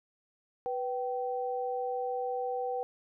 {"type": "tone pair together", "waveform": "sine", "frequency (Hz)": [493.1, 773.1], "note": ["B4", "G5"], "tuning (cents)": [-3, -24], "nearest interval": "minor sixth", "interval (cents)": 779, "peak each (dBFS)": [-33, -34], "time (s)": [0.66, 2.83], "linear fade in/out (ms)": 0, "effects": []}